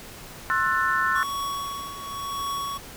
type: chord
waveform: sine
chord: F# half-diminished seventh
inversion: second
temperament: just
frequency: 1065.6 / 1332 / 1480 / 1776 Hz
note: C6 / E6 / F#6 / A6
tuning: +31 / +18 / 0 / +16 cents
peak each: -26 dBFS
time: 0.5-1.23 s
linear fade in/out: 0 ms
type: tone with tremolo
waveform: square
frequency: 1118 Hz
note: C#6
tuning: 14 cents sharp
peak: -27 dBFS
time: 1.15-2.78 s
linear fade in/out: 10 ms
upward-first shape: triangle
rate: 0.92 Hz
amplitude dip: 70%
effects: pink hiss -42 dBFS RMS until 2.96 s